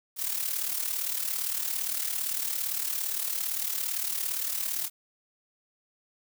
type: noise with amplitude modulation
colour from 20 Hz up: blue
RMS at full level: -28 dBFS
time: 0.16-4.9 s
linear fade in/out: 50 ms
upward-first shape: sine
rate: 37.6 Hz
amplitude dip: 65%
effects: none